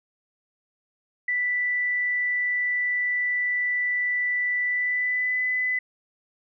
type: tone with pitch glide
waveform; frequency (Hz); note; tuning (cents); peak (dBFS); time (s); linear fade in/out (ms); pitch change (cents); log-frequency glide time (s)
sine; 1975.5 to 2005; B6 to B6; 0 to +26; -22; 1.28-5.79; 5; +26; 4.64-5.42
effects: none